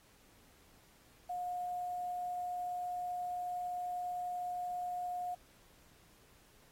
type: tone with quantisation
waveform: sine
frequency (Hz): 717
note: F5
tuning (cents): +45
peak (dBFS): -36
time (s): 1.29-5.35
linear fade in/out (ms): 10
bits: 10
effects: pink hiss -65 dBFS RMS until 6.71 s + AAC 48 kbps